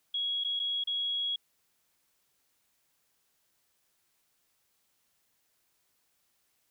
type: tone with dropouts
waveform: sine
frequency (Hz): 3322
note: G#7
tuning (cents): 0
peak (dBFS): -29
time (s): 0.14-1.36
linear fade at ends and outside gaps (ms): 5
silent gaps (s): 0.439-0.446 / 0.594-0.598 / 0.839-0.872
effects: white hiss -74 dBFS RMS until 6.7 s